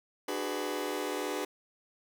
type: chord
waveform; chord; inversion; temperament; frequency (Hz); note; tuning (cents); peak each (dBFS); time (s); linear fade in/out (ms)
sawtooth; G# half-diminished seventh; second; just; 299 / 373.8 / 415.3 / 498.4; D4 / F#4 / G#4 / B4; +31 / +18 / 0 / +16; -34; 0.28-1.45; 5
effects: none